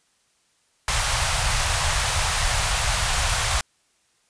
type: band-stop noise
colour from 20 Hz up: pink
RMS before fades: -22 dBFS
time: 0.88-3.61 s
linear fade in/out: 2 ms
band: 120 to 680 Hz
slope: 24 dB/octave
effects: white hiss -65 dBFS RMS until 4.29 s + resampled to 22050 Hz